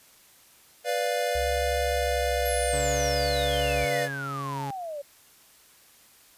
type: chord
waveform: square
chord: B diminished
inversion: none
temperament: equal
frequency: 493.9 / 587.3 / 698.5 Hz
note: B4 / D5 / F5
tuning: 0 / 0 / 0 cents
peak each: -30 dBFS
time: 0.84-4.09 s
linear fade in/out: 50 ms
type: tone with vibrato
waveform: sine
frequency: 65.5 Hz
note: C2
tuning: 2 cents sharp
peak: -30 dBFS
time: 1.35-3.85 s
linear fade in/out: 5 ms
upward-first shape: sine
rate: 0.63 Hz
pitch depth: 55 cents each way
type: exponential sweep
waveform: sine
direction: down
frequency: 11800 to 554.4 Hz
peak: -32 dBFS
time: 2.45-5.02 s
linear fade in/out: 10 ms
type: tone with tremolo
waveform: sawtooth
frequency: 138.59 Hz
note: C#3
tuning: in tune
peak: -28 dBFS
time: 2.73-4.71 s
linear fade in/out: 5 ms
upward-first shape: triangle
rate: 1.2 Hz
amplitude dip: 25%
effects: white hiss -56 dBFS RMS until 6.37 s + resampled to 32000 Hz